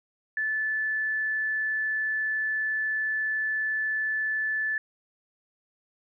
sine tone, 1743 Hz, A6, 17 cents flat, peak -25 dBFS, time 0.37-4.78 s, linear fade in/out 2 ms, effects none

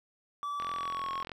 triangle tone with pitch glide, 1155 to 1092.7 Hz, D6 to C#6, -29 to -25 cents, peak -31 dBFS, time 0.43-1.23 s, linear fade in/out 0 ms, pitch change -96 cents, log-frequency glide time 0.73-1.11 s
click train, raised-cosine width 0.3 ms, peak -24 dBFS, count 32, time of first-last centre 0.6-1.318 s, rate 43.2 Hz
effects none

